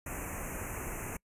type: band-stop noise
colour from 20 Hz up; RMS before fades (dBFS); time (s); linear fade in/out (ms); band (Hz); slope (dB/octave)
pink; -39; 0.06-1.17; 5; 2700 to 6200; 96
effects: noise-tail reverb RT60 0.1 s tail -26 dB re dry + resampled to 32000 Hz